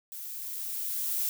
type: noise with level ramp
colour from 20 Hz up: violet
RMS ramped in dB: -41 to -29 dBFS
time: 0.12-1.29 s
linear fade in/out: 0 ms
effects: none